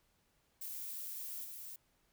violet noise with level steps, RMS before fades -44 / -48 dBFS, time 0.61-1.76 s, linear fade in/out 5 ms, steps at 1.44 s, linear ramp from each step 10 ms, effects pink hiss -75 dBFS RMS until 2.12 s

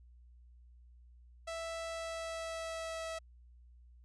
sawtooth tone with pitch glide, 659.3 to 651.4 Hz, E5 to E5, 0 to -21 cents, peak -35 dBFS, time 1.47-3.19 s, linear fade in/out 10 ms, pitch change -21 cents, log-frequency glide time 1.86-3.06 s, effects added 60 Hz sine -56 dBFS peak until 4.04 s + resampled to 22050 Hz

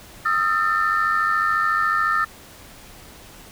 sine tone cluster, 1251 / 1345 / 1789 Hz, D#6 / E6 / A6, +9 / +34 / +28 cents, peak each -21 dBFS, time 0.25-2.25 s, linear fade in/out 10 ms, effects tanh soft clip ceiling -11 dBFS + pink hiss -44 dBFS RMS until 3.51 s

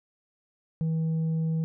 sine tone with tanh clipping, 161.1 Hz, E3, 39 cents flat, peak -25 dBFS, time 0.81-1.64 s, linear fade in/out 0 ms, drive 3 dB, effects none

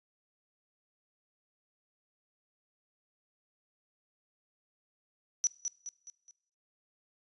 sine tone with echo, 5900 Hz, F#8, 6 cents flat, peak -24 dBFS, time 5.44-5.47 s, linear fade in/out 0 ms, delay 210 ms, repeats 4, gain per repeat -7 dB, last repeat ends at 6.31 s, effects noise-tail reverb RT60 0.7 s tail -21 dB re dry + resampled to 24000 Hz

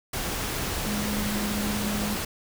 sine tone in noise, 207.7 Hz, G#3, in tune, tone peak -28 dBFS, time 0.86-2.15 s, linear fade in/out 5 ms, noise pink, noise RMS -30 dBFS, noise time 0.13-2.25 s, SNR -1 dB, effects none

